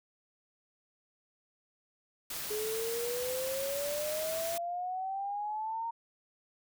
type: noise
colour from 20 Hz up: white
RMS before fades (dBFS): -39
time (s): 2.3-4.58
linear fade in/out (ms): 5
type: exponential sweep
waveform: sine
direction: up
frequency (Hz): 419.7 to 930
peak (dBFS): -33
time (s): 2.5-5.91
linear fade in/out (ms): 10
effects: none